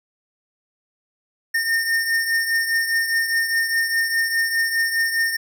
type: beating tone pair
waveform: square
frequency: 1822 / 1826.9 Hz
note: A#6 / A#6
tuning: -40 / -35 cents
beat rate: 4.9 Hz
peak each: -20 / -27 dBFS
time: 1.54-5.37 s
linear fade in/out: 10 ms
effects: none